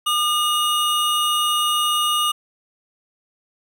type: tone pair together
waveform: square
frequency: 1211.1 / 2877 Hz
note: D#6 / F#7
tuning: -47 / -49 cents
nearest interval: octave + minor third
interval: 1498 cents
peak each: -21 dBFS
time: 0.06-2.32 s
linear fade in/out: 10 ms
effects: none